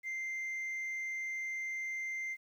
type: tone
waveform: sine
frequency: 2089 Hz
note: C7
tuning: 3 cents flat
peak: -33 dBFS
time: 0.03-2.37 s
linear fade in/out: 50 ms
effects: tanh soft clip ceiling -35 dBFS + 11-bit